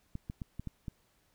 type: clicks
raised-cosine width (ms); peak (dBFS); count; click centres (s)
5; -26; 6; 0.154 / 0.299 / 0.418 / 0.596 / 0.673 / 0.882
effects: pink hiss -71 dBFS RMS until 1.34 s